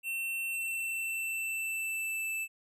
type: tone with pitch glide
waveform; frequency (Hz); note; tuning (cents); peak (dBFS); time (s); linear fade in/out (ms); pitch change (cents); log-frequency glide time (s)
square; 2700 to 2640; E7 to E7; +41 to +2; -33; 0.03-2.48; 50; -39; 0.5-2.33
effects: none